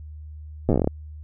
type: slowing click train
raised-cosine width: 2 ms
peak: -7 dBFS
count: 12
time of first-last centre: 0.69-0.874 s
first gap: 8 ms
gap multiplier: 1.14
effects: added 76 Hz sine -36 dBFS peak until 1.23 s